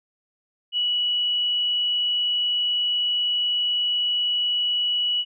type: tone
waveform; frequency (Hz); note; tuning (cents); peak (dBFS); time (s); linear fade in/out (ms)
sine; 2937; F#7; -13; -20; 0.72-5.25; 50
effects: none